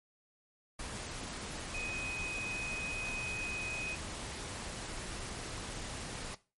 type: tone in noise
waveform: sine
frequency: 2512 Hz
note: D#7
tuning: 16 cents sharp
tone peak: -38 dBFS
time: 1.74-3.95 s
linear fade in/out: 5 ms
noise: pink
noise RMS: -42 dBFS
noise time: 0.79-6.35 s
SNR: +1 dB
effects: noise-tail reverb RT60 0.3 s tail -17 dB re dry + MP3 48 kbps